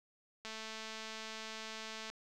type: click train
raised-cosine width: 0.2 ms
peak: -28 dBFS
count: 364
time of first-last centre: 0.45-2.1 s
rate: 220 Hz
effects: none